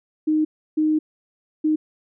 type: tone bursts at uneven times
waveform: sine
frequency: 309.2 Hz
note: D#4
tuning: 11 cents flat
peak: -16 dBFS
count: 3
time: 0.27-0.45 / 0.77-0.99 / 1.64-1.76 s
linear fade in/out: 10 ms
effects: none